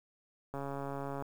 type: click train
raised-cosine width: 1 ms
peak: -26 dBFS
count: 96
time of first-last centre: 0.54-1.223 s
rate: 139 Hz
effects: 9-bit